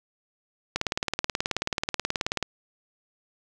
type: click train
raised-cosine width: 0.2 ms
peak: -8 dBFS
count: 32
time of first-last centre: 0.76-2.427 s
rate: 18.6 Hz
effects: none

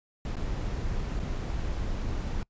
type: noise with dropouts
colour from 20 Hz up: brown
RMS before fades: -31 dBFS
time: 0.25-2.43 s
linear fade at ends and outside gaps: 1 ms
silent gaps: 0.357-0.367 / 1.194-1.198 s
effects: noise-tail reverb RT60 0.1 s tail -25 dB re dry + resampled to 16000 Hz

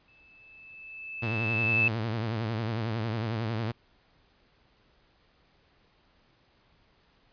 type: tone with exponential growth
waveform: sine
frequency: 2625 Hz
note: E7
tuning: 8 cents flat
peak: -20 dBFS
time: 0.08-1.88 s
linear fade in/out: 2 ms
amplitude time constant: 390 ms
type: tone with vibrato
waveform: sawtooth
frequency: 112.2 Hz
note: A2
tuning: 34 cents sharp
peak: -25 dBFS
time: 1.22-3.72 s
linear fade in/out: 10 ms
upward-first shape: triangle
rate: 11 Hz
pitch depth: 120 cents each way
effects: pink hiss -65 dBFS RMS until 7.32 s + resampled to 11025 Hz

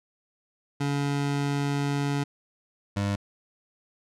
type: tone pair in turn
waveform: 25% pulse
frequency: 142.1 / 100.48 Hz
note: C#3 / G2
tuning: +43 / +43 cents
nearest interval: tritone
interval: 600 cents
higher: first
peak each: -21 dBFS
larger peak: neither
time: 0.8-2.24 / 2.96-3.16 s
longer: first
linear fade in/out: 10 ms
effects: low-pass 8000 Hz 12 dB/octave

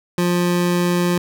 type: tone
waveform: 25% pulse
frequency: 176 Hz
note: F3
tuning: 14 cents sharp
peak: -12 dBFS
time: 0.18-1.18 s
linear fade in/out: 2 ms
effects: none

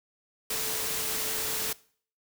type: tone in noise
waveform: sine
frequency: 440 Hz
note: A4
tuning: in tune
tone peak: -42 dBFS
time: 0.5-1.73 s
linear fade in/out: 5 ms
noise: white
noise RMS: -31 dBFS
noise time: 0.5-1.73 s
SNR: -14 dB
effects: noise-tail reverb RT60 0.5 s tail -21 dB re dry

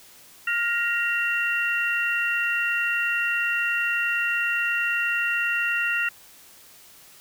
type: tone cluster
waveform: sine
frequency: 1411 / 1880 / 2748 Hz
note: F6 / A#6 / F7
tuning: +17 / +14 / -29 cents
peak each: -26 dBFS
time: 0.47-6.09 s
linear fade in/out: 5 ms
effects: white hiss -50 dBFS RMS until 7.2 s

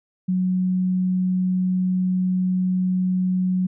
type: tone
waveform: sine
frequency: 184.1 Hz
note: F#3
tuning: 8 cents flat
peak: -18 dBFS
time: 0.28-3.67 s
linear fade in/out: 10 ms
effects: none

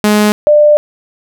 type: tone pair in turn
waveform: sawtooth / sine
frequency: 210 / 595.9 Hz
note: G#3 / D5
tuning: +19 / +25 cents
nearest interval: octave + tritone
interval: 1806 cents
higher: second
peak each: -3 dBFS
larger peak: neither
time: 0.04-0.32 / 0.47-0.77 s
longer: second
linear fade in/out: 0 ms
effects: none

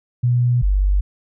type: tone pair in turn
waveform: sine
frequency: 122.3 / 48.53 Hz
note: B2 / G1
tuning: -16 / -17 cents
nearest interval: octave + major third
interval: 1601 cents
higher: first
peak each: -13 dBFS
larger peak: neither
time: 0.23-0.62 / 0.62-1.01 s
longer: neither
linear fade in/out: 10 ms
effects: none

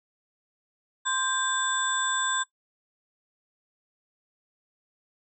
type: tone cluster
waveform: sine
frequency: 1040 / 1587 / 3540 / 7760 Hz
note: C6 / G6 / A7 / B8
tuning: -11 / +21 / +10 / -31 cents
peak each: -30 dBFS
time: 1.05-2.44 s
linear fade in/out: 20 ms
effects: noise-tail reverb RT60 0.1 s tail -20 dB re dry

